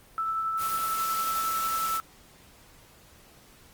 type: tone with tremolo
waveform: sine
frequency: 1318.5 Hz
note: E6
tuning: in tune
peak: -25 dBFS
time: 0.18-2 s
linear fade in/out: 0 ms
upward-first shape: triangle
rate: 11 Hz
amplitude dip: 30%
type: noise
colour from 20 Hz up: white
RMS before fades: -35 dBFS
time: 0.57-2.01 s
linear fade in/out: 50 ms
effects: pink hiss -55 dBFS RMS until 3.73 s + Opus 32 kbps